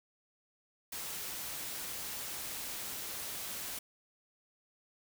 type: noise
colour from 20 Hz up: white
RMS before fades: -41 dBFS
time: 0.92-3.79 s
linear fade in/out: 5 ms
effects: none